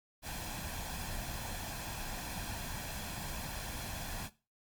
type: noise with comb filter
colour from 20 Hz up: pink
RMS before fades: -41 dBFS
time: 0.22-4.3 s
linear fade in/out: 50 ms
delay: 1.2 ms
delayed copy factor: +0.55
effects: noise-tail reverb RT60 0.3 s tail -17 dB re dry + Opus 48 kbps